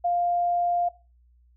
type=tone; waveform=sine; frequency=700 Hz; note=F5; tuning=4 cents sharp; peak=-21 dBFS; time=0.04-0.89 s; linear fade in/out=10 ms; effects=noise-tail reverb RT60 0.3 s tail -18 dB re dry + added 60 Hz sine -56 dBFS peak until 1.56 s